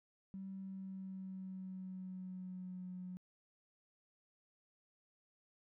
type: tone with pitch glide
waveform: triangle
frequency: 192.4 to 182.34 Hz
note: G3 to F#3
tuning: -32 to -25 cents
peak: -40 dBFS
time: 0.34-3.17 s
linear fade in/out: 0 ms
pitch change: -93 cents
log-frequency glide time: 0.54-2.92 s
effects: tanh soft clip ceiling -42 dBFS